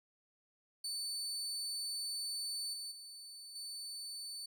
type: tone with level steps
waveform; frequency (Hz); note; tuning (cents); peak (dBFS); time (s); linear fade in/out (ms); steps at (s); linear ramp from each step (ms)
30% pulse; 4510; C#8; +29; -35 / -39 / -46 / -40; 0.84-4.46; 5; 2.73 / 2.91 / 3.55; 10
effects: none